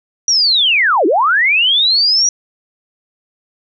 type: linear two-way sweep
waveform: sine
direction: down then up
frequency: 5830 to 293.7 to 5830 Hz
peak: -9 dBFS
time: 0.28-2.29 s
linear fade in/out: 2 ms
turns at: 1.06 s
effects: none